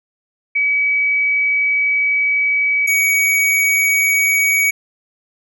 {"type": "tone pair in turn", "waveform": ["sine", "square"], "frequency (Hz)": [2278, 2258], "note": ["C#7", "C#7"], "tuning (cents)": [47, 31], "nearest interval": "unison", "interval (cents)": 16, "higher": "first", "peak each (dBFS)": -13, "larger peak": "neither", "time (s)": [[0.55, 2.87], [2.87, 4.71]], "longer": "first", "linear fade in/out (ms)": 10, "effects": []}